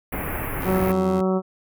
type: band-stop noise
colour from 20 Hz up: pink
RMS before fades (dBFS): -28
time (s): 0.12-0.92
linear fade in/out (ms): 5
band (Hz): 2500 to 11000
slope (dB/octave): 48
type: tone with vibrato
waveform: 15% pulse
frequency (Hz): 87.7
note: F2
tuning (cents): +8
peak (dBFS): -24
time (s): 0.61-1.21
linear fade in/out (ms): 5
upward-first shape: sine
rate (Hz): 17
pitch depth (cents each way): 21
type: harmonic tone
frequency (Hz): 187.7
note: F#3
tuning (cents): +25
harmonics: 1 / 2 / 3 / 4 / 5 / 6 / 7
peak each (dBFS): -21 / -23 / -27 / -32 / -36 / -35 / -35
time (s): 0.64-1.42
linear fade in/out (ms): 50
effects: none